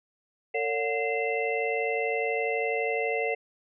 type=tone cluster; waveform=sine; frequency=453.1 / 565 / 725 / 2069 / 2675 Hz; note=A#4 / C#5 / F#5 / C7 / E7; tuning=-49 / +33 / -35 / -20 / +25 cents; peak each=-29 / -33 / -33 / -32 / -35 dBFS; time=0.54-3.35 s; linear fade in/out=10 ms; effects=none